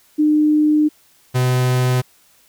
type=tone pair in turn; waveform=sine / 45% pulse; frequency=302.8 / 126.62 Hz; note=D#4 / B2; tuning=-47 / +44 cents; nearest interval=octave + minor third; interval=1509 cents; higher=first; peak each=-11 / -14 dBFS; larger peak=first; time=0.18-0.89 / 1.34-2.02 s; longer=first; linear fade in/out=20 ms; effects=white hiss -54 dBFS RMS until 2.48 s